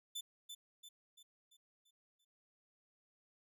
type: tone with echo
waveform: sawtooth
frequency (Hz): 3520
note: A7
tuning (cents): 0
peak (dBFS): -38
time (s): 0.15-0.21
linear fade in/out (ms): 10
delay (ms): 340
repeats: 6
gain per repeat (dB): -6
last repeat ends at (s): 2.25
effects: none